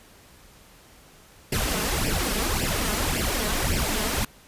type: noise with flanger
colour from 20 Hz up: pink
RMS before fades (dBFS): -25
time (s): 1.52-4.25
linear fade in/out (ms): 5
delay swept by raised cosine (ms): 0.38 to 4.78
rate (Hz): 1.8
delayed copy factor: +0.75
effects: pink hiss -52 dBFS RMS until 4.47 s + resampled to 32000 Hz